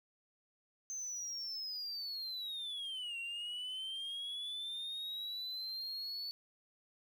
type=linear two-way sweep; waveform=sine; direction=down then up; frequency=6272 to 2731 to 4474 Hz; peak=-37 dBFS; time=0.9-6.31 s; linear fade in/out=0 ms; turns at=3.18 s; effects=tanh soft clip ceiling -38 dBFS + 11-bit